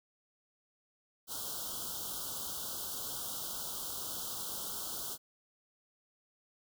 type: band-stop noise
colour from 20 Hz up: white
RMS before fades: -40 dBFS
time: 1.27-5.18 s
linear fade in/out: 50 ms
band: 1500 to 3000 Hz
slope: 96 dB/octave
effects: none